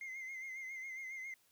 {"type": "tone with vibrato", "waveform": "sine", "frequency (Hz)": 2093, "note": "C7", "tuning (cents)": 0, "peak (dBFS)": -40, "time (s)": [0.01, 1.34], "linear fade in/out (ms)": 2, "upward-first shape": "sine", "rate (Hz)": 7.3, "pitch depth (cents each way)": 48, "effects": ["tanh soft clip ceiling -42 dBFS", "white hiss -72 dBFS RMS until 1.51 s"]}